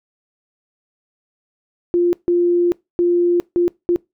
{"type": "tone bursts at uneven times", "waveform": "sine", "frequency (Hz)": 349.2, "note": "F4", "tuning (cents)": 0, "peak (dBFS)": -12, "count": 5, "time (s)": [[1.94, 2.13], [2.28, 2.72], [2.99, 3.4], [3.56, 3.68], [3.89, 3.96]], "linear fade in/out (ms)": 0, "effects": ["noise-tail reverb RT60 0.2 s tail -23 dB re dry"]}